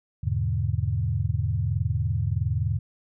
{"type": "chord", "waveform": "sine", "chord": "E dominant seventh", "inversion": "none", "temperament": "equal", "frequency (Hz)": [82.41, 103.83, 123.47, 146.83], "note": ["E2", "G#2", "B2", "D3"], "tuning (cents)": [0, 0, 0, 0], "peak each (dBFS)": [-28, -26, -29, -31], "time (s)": [0.23, 2.79], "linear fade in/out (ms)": 10, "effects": []}